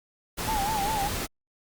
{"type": "noise", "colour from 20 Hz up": "pink", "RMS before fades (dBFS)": -31, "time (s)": [0.37, 1.27], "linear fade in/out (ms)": 20}
{"type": "tone with vibrato", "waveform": "sine", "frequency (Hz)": 836, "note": "G#5", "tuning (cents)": 11, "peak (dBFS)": -26, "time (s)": [0.47, 1.09], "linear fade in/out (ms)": 20, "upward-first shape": "sine", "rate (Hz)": 5, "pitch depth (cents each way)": 110}
{"effects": ["Opus 48 kbps"]}